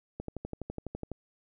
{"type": "click train", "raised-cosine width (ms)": 2, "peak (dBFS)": -23, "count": 12, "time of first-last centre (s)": [0.2, 1.117], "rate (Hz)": 12, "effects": []}